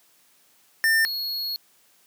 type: tone pair in turn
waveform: square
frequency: 1800 / 4326 Hz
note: A6 / C#8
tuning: +39 / -43 cents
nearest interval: octave + minor third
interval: 1518 cents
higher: second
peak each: -18 / -27 dBFS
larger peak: first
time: 0.84-1.05 / 1.05-1.56 s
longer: second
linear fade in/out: 0 ms
effects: white hiss -60 dBFS RMS until 2.06 s + high-pass 150 Hz 12 dB/octave